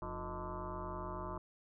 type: tone with frequency modulation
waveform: sine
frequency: 490.1 Hz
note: B4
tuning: 13 cents flat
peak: -39 dBFS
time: 0.02-1.38 s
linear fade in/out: 2 ms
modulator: 133 Hz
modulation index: 5.3
effects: none